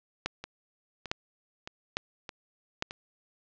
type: two click trains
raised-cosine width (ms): 0.2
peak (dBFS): -11 / -21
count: 4 / 5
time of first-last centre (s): 0.26-2.824 / 0.44-2.909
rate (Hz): 1.17 / 1.62
effects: low-pass 5000 Hz 12 dB/octave